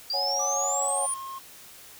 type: exponential sweep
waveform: sine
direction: up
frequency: 4699 to 9660 Hz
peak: -26 dBFS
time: 0.1-1.14 s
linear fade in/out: 2 ms
type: chord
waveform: sine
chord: C# suspended fourth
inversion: none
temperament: equal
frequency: 554.4 / 740 / 830.6 Hz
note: C#5 / F#5 / G#5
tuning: 0 / 0 / 0 cents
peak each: -32 dBFS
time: 0.13-1.07 s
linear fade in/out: 20 ms
type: tone with pitch glide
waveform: triangle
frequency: 1174.7 to 1071 Hz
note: D6 to C6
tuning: 0 to +40 cents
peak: -33 dBFS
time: 0.39-1.39 s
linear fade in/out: 10 ms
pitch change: -160 cents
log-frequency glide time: 0.68-1.02 s
effects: white hiss -48 dBFS RMS until 1.99 s